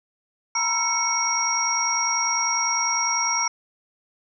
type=tone cluster; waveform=sine; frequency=935 / 985 / 1347 / 2207 / 5630 Hz; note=A#5 / B5 / E6 / C#7 / F8; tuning=+5 / -5 / +37 / -8 / +13 cents; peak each=-27 / -32 / -29 / -28 / -23 dBFS; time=0.55-3.48 s; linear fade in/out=5 ms; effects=none